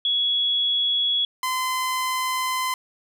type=tone pair in turn; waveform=sine / sawtooth; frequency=3360 / 1027 Hz; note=G#7 / C6; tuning=+19 / -33 cents; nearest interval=octave + major sixth; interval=2052 cents; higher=first; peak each=-19 dBFS; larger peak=neither; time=0.05-1.25 / 1.43-2.74 s; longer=second; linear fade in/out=2 ms; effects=none